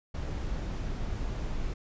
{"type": "noise", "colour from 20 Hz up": "brown", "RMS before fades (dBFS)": -33, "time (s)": [0.14, 1.74], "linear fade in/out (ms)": 10, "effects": ["resampled to 16000 Hz"]}